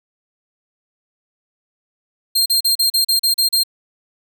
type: tone bursts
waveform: sawtooth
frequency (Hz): 4194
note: C8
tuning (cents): +3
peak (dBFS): -10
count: 9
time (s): 2.35-3.636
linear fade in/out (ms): 10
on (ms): 110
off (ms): 37
effects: none